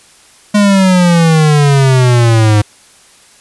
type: exponential sweep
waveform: square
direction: down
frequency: 209.4 to 103.4 Hz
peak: -6 dBFS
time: 0.54-2.62 s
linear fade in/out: 10 ms
effects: white hiss -43 dBFS RMS until 3.4 s + resampled to 24000 Hz